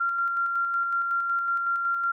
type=tone with tremolo; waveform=sine; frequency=1380 Hz; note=F6; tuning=21 cents flat; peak=-22 dBFS; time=0-2.12 s; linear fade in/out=10 ms; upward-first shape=square; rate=5.4 Hz; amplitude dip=30%; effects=none